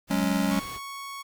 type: noise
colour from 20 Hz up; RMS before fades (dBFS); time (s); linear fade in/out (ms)
pink; -42; 0.07-0.8; 50
type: chord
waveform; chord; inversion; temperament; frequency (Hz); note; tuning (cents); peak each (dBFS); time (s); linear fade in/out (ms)
square; F# suspended second; none; just; 185 / 208.1 / 277.5; F#3 / G#3 / C#4; 0 / +4 / +2; -28; 0.1-0.6; 10
type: tone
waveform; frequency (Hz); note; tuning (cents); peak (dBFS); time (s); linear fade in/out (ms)
sawtooth; 1108.7; C#6; 0; -32; 0.5-1.23; 20
effects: none